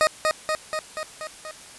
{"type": "tone with echo", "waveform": "20% pulse", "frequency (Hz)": 622.3, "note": "D#5", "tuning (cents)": 0, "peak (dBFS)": -11, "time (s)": [0.01, 0.07], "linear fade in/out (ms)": 0, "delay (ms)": 240, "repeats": 6, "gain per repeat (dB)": -3, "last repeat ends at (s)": 1.51, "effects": ["white hiss -44 dBFS RMS until 1.78 s", "resampled to 24000 Hz"]}